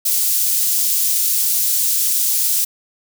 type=high-pass noise; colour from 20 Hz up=white; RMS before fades=-17 dBFS; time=0.05-2.65 s; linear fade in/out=10 ms; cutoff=5800 Hz; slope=12 dB/octave; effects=none